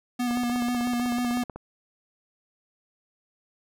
square tone with vibrato, 243 Hz, B3, 28 cents flat, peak -25 dBFS, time 0.19-1.44 s, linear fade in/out 10 ms, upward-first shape square, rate 6.1 Hz, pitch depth 21 cents each way
click train, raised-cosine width 1 ms, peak -23 dBFS, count 21, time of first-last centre 0.31-1.56 s, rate 16 Hz
effects none

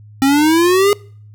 square exponential sweep, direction up, 266.7 to 415.3 Hz, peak -10 dBFS, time 0.22-0.93 s, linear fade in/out 0 ms, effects noise-tail reverb RT60 0.5 s tail -25 dB re dry + added 105 Hz sine -37 dBFS peak until 1.34 s

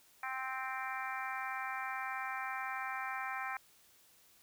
harmonic tone, 261.6 Hz, C4, in tune, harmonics 3 / 4 / 5 / 6 / 7 / 8 / 9, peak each -43 / -44 / -44 / -45 / -45 / -50 / -46 dBFS, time 0.23-3.57 s, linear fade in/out 2 ms, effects white hiss -65 dBFS RMS until 4.42 s

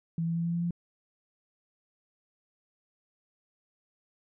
sine tone with pitch steps, 165.5 / 166.84 / 168.2 / 169.56 / 170.94 / 172.33 Hz, E3 / E3 / E3 / E3 / F3 / F3, +7 / +21 / +35 / +49 / -37 / -23 cents, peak -27 dBFS, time 0.18-0.708 s, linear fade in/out 2 ms, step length 88 ms, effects none

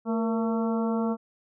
harmonic tone with a mistuned harmonic, 224.6 Hz, A3, 36 cents sharp, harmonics 1 / 2 / 3 / 4 / 5 / 6, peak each -25 / -31 / -35 / -37 / -39 / -41 dBFS, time 0.05-1.17 s, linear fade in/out 50 ms, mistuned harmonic 2, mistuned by +62 cents, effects none

